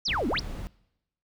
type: exponential two-way sweep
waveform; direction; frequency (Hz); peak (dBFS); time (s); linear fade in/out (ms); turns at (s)
sine; down then up; 6250 to 210 to 6250; -25; 0.05-0.4; 10; 0.28
type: noise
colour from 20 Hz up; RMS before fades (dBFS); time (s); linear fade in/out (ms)
brown; -36; 0.08-0.67; 0
effects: noise-tail reverb RT60 0.9 s tail -23 dB re dry